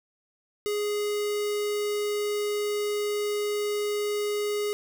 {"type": "tone with notch filter", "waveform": "square", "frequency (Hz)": 415.3, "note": "G#4", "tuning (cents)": 0, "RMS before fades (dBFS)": -28, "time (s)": [0.66, 4.73], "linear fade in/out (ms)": 0, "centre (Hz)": 960, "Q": 1.1, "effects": []}